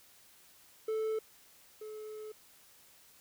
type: tone pair in turn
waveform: triangle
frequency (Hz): 438.4 / 430.1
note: A4 / A4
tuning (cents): -6 / -39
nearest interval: unison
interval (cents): 33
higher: first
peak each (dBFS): -29 / -40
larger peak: first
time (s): 0.88-1.19 / 1.81-2.32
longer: second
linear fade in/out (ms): 5
effects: white hiss -61 dBFS RMS until 3.2 s